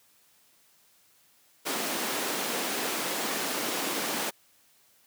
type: high-pass noise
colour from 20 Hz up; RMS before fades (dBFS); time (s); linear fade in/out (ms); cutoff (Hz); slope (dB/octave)
pink; -31; 1.65-4.31; 20; 230; 24
effects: white hiss -63 dBFS RMS until 5.06 s + high-pass 80 Hz 12 dB/octave